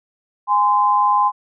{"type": "tone pair together", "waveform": "sine", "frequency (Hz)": [826.9, 1032], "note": ["G#5", "C6"], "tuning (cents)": [-8, -24], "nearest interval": "major third", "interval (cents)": 384, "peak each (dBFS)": [-17, -14], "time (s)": [0.47, 1.32], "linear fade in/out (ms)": 50, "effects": []}